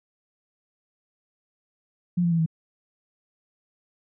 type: tone with pitch steps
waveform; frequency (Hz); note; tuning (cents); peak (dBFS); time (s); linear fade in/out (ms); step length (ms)
sine; 176.3 / 171.18 / 166.21 / 161.39; F3 / F3 / E3 / E3; +17 / -34 / +15 / -36; -19; 2.17-2.462; 10; 73
effects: none